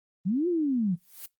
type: linear two-way sweep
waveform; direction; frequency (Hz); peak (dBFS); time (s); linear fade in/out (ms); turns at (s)
sine; up then down; 165.6 to 363.5 to 165.6; -23; 0.25-0.96; 20; 0.48
type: noise with exponential growth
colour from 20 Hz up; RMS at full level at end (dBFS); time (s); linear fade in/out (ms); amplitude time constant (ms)
blue; -37; 0.92-1.26; 5; 72
effects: noise-tail reverb RT60 0.2 s tail -25 dB re dry + Opus 24 kbps